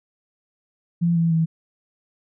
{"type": "tone with pitch steps", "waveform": "sine", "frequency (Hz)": [170.6, 166.51, 162.52], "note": ["F3", "E3", "E3"], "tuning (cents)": [-40, 18, -24], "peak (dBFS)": -16, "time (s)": [1.01, 1.46], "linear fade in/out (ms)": 20, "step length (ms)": 150, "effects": []}